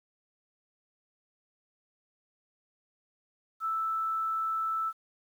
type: tone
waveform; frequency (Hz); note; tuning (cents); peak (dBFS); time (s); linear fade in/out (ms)
sine; 1318.5; E6; 0; -28; 3.6-4.93; 50
effects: 10-bit